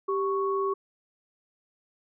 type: tone pair together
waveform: sine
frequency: 391.7 / 1108.7 Hz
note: G4 / C#6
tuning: -1 / 0 cents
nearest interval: octave + tritone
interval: 1801 cents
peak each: -26 / -29 dBFS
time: 0.08-0.74 s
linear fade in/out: 10 ms
effects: none